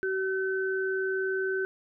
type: tone pair together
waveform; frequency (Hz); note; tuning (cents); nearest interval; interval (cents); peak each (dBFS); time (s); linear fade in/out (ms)
sine; 381 / 1524; G4 / G6; -49 / -49; 2 octaves; 2400; -28 / -31; 0.03-1.65; 0
effects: none